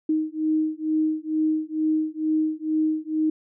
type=beating tone pair; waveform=sine; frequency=311.1 / 313.3 Hz; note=D#4 / D#4; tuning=0 / +12 cents; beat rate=2.2 Hz; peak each=-24 dBFS; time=0.09-3.3 s; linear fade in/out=5 ms; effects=none